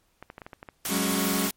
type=clicks; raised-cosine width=0.5 ms; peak=-25 dBFS; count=8; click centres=0.226 / 0.301 / 0.381 / 0.418 / 0.465 / 0.532 / 0.629 / 0.688 s
type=noise; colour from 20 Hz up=white; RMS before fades=-30 dBFS; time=0.85-1.51 s; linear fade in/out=2 ms
type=chord; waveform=sawtooth; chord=F# suspended second; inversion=none; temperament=just; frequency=185 / 208.1 / 277.5 Hz; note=F#3 / G#3 / C#4; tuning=0 / +4 / +2 cents; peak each=-25 dBFS; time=0.88-1.51 s; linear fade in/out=50 ms
effects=pink hiss -68 dBFS RMS until 1.56 s + MP3 64 kbps